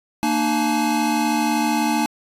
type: tone cluster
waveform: square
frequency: 230.8 / 303.3 / 854 Hz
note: A#3 / D#4 / G#5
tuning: -17 / -44 / +48 cents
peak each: -23 dBFS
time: 0.23-2.06 s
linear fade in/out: 0 ms
effects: resampled to 32000 Hz